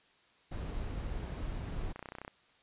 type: noise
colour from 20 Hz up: brown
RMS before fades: -38 dBFS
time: 0.51-1.93 s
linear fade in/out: 10 ms
type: clicks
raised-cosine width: 0.5 ms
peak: -28 dBFS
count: 11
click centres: 1.96 / 1.993 / 2.027 / 2.058 / 2.088 / 2.121 / 2.152 / 2.185 / 2.216 / 2.249 / 2.279 s
effects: white hiss -66 dBFS RMS until 2.62 s + resampled to 8000 Hz